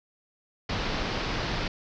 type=low-pass noise; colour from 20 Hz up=pink; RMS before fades=-30 dBFS; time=0.69-1.68 s; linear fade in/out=5 ms; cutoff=5300 Hz; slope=48 dB/octave; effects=none